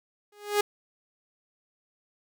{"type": "tone with exponential growth", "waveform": "sawtooth", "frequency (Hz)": 413.3, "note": "G#4", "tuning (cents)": -8, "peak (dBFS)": -15, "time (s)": [0.32, 0.61], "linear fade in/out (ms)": 5, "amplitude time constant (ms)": 61, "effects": []}